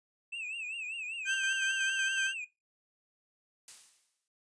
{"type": "tone with vibrato", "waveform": "triangle", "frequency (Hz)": 2613, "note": "E7", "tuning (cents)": -16, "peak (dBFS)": -35, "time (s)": [0.32, 2.45], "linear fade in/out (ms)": 10, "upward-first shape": "triangle", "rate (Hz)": 5.1, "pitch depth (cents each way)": 140}
{"type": "tone with tremolo", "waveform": "35% pulse", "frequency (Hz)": 1568, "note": "G6", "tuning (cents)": 0, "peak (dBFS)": -27, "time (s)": [1.25, 2.34], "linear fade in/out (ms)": 50, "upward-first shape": "square", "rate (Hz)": 5.4, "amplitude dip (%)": 30}
{"type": "noise with exponential decay", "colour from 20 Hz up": "blue", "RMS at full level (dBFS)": -44, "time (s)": [3.68, 4.28], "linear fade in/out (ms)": 1, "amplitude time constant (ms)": 130}
{"effects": ["noise-tail reverb RT60 0.2 s tail -17 dB re dry", "resampled to 22050 Hz"]}